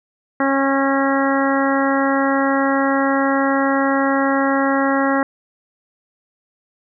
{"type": "harmonic tone", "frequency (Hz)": 273.2, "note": "C#4", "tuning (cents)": -25, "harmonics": [1, 2, 3, 4, 5, 6, 7], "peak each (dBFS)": [-18, -21, -23, -24, -25, -26, -26], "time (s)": [0.4, 5.23], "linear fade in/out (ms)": 2, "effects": []}